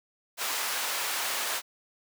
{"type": "high-pass noise", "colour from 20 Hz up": "pink", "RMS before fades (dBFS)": -31, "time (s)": [0.37, 1.62], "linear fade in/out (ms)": 50, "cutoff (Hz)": 890, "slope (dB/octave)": 12, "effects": []}